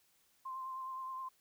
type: tone with vibrato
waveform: sine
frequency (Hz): 1046.5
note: C6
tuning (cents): 0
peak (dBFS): -40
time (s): 0.45-1.29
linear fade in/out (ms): 10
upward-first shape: triangle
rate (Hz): 9.6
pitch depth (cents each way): 28
effects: white hiss -72 dBFS RMS until 1.4 s

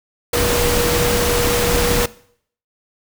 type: tone in noise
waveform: sine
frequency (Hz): 480.9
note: B4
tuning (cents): -46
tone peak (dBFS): -19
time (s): 0.33-2.06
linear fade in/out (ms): 5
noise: pink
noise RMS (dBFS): -18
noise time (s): 0.33-2.06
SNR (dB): -4
effects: noise-tail reverb RT60 0.6 s tail -20 dB re dry

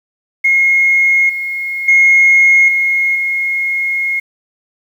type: tone with level steps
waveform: sine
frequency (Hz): 2154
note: C7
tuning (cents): +50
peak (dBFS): -7 / -17 / -4 / -10 / -13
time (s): 0.44-4.2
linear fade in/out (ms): 10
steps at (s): 1.29 / 1.88 / 2.68 / 3.15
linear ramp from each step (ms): 5
effects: tanh soft clip ceiling -1 dBFS + 7-bit

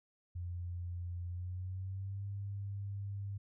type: tone with pitch glide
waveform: sine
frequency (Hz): 87.9 to 99.81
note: F2 to G2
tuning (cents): +12 to +32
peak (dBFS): -38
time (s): 0.35-3.38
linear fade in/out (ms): 10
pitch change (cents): +220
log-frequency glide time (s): 1.28-2.25
effects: none

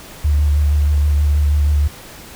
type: tone with vibrato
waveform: sine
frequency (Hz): 73.42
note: D2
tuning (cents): 0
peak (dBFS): -11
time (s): 0.24-1.88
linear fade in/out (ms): 10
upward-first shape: sine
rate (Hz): 6.3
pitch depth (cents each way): 23
effects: pink hiss -37 dBFS RMS until 2.35 s

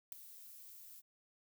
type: noise with ADSR envelope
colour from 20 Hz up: violet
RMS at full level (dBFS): -39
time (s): 0.12-1.02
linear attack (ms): 4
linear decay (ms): 4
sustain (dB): -16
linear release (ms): 34
effects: none

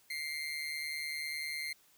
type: tone with amplitude modulation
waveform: 30% pulse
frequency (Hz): 2102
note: C7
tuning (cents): +7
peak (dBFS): -31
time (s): 0.1-1.73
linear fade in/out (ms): 5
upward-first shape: sine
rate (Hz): 150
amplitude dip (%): 60
effects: white hiss -66 dBFS RMS until 1.97 s

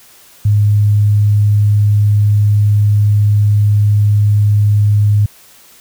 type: tone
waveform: sine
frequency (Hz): 103.83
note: G#2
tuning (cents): 0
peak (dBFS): -7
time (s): 0.45-5.26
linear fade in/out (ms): 5
effects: white hiss -43 dBFS RMS until 5.8 s

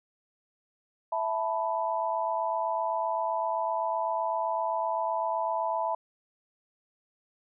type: chord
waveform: sine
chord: E suspended fourth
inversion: none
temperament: equal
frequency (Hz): 659.3 / 880 / 987.8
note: E5 / A5 / B5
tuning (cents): 0 / 0 / 0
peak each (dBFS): -31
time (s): 1.12-5.95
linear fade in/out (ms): 5
effects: none

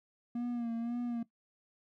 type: tone with vibrato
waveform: triangle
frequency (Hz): 236.1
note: A#3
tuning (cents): +22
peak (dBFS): -31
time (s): 0.35-1.23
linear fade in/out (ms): 5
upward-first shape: sine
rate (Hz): 1.9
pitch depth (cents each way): 47
effects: noise-tail reverb RT60 0.1 s tail -17 dB re dry

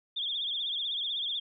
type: tone with vibrato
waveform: sine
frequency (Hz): 3428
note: A7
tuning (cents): -46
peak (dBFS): -30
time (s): 0.16-1.4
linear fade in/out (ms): 10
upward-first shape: triangle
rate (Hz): 16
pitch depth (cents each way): 130
effects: none

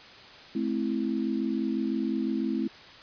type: chord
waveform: sine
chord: A minor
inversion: none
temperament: equal with one note detuned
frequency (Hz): 215.7 / 261.6 / 329.6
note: A3 / C4 / E4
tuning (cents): -34 / 0 / 0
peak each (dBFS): -30 / -30 / -31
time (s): 0.55-2.68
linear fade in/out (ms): 5
effects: white hiss -48 dBFS RMS until 3.02 s + resampled to 11025 Hz

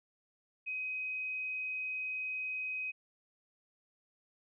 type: tone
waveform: sine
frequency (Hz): 2521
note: D#7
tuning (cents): +22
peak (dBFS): -35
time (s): 0.66-2.92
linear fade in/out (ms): 20
effects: none

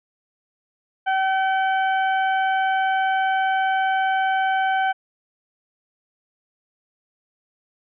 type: harmonic tone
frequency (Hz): 765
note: G5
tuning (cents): -42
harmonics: 1 / 2 / 3 / 4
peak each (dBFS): -19 / -24 / -35 / -36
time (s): 1.06-4.93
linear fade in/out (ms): 20
effects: none

